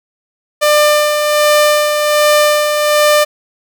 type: tone with tremolo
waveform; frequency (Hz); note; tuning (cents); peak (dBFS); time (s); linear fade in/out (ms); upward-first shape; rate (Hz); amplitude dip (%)
sawtooth; 597; D5; +28; -3; 0.61-3.25; 20; sine; 1.3; 45
effects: none